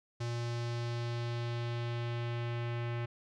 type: tone with low-pass filter sweep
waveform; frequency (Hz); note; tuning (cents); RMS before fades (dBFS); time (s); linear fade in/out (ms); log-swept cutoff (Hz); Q
square; 118.6; A#2; +30; -36; 0.2-3.06; 10; 5800 to 2500; 1.6
effects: none